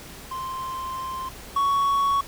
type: tone pair in turn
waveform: triangle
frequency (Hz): 1046.5 / 1115.5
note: C6 / C#6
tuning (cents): 0 / +11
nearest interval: minor second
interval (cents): 111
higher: second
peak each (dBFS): -27 / -17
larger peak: second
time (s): 0.31-1.29 / 1.56-2.21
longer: first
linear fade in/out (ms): 5
effects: added 60 Hz sine -50 dBFS peak until 2.27 s + pink hiss -42 dBFS RMS until 2.27 s